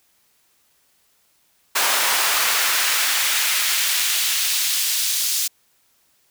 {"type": "noise with high-pass filter sweep", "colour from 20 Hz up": "pink", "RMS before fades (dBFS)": -20, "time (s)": [1.75, 5.48], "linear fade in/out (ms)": 10, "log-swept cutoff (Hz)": [900, 4700], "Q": 0.89, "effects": ["white hiss -62 dBFS RMS until 6.3 s"]}